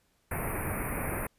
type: band-stop noise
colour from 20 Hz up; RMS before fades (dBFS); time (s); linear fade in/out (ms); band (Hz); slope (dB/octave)
pink; -33; 0.31-1.27; 5; 2500 to 9300; 96
effects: pink hiss -71 dBFS RMS until 1.38 s + resampled to 32000 Hz